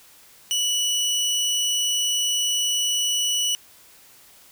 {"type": "tone", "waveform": "25% pulse", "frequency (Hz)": 2950, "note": "F#7", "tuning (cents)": -6, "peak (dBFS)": -17, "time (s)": [0.51, 3.55], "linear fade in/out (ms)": 0, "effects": ["white hiss -51 dBFS RMS until 4.51 s"]}